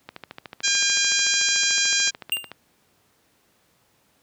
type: click train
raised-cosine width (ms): 0.3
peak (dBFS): -19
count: 34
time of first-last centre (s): 0.09-2.516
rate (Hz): 13.6
type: harmonic tone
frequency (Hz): 805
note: G5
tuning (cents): +46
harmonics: 2 / 3 / 4 / 5 / 6 / 7 / 8 / 9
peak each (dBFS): -27 / -27 / -27 / -27 / -27 / -27 / -27 / -27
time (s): 0.63-2.11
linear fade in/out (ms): 20
type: tone with exponential decay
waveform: square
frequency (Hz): 2794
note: F7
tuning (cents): 0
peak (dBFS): -18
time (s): 2.32-2.51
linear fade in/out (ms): 1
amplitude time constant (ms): 41
effects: pink hiss -63 dBFS RMS until 4.22 s + high-pass 100 Hz 12 dB/octave